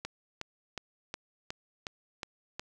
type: click train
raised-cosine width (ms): 0.2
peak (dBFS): -19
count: 8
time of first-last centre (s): 0.05-2.595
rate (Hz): 2.75
effects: none